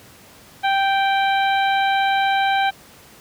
harmonic tone, 783 Hz, G5, 2 cents flat, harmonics 1 / 2 / 3 / 4 / 5, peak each -17 / -23 / -27 / -29 / -31 dBFS, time 0.63-2.71 s, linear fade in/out 20 ms, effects pink hiss -46 dBFS RMS until 3.2 s + high-pass 80 Hz 12 dB/octave

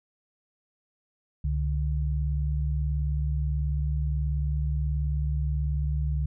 sine tone pair together, 68.3 / 146.83 Hz, C#2 / D3, -25 / 0 cents, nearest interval octave + minor second, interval 1325 cents, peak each -25 / -30 dBFS, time 1.44-6.26 s, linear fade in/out 5 ms, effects none

